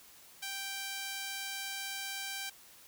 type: tone with high-pass filter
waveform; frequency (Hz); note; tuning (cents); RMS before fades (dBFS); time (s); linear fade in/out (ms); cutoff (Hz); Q
sawtooth; 784; G5; 0; -40; 0.42-2.5; 10; 2000; 0.66
effects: white hiss -57 dBFS RMS until 2.87 s